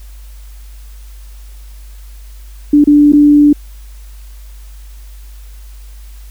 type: tone with dropouts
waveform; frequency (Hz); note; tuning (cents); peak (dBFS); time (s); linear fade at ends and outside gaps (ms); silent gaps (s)
sine; 293; D4; -4; -3; 2.73-3.53; 5; 2.842-2.872 / 3.123-3.132
effects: added 50 Hz sine -30 dBFS peak until 6.3 s + white hiss -46 dBFS RMS until 6.3 s